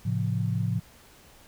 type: chord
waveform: sine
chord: A augmented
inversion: none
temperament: equal with one note detuned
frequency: 110 / 135.11 / 174.61 Hz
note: A2 / C#3 / E#3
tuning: 0 / -44 / 0 cents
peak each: -27 / -30 / -30 dBFS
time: 0.05-0.8 s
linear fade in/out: 10 ms
effects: pink hiss -54 dBFS RMS until 1.47 s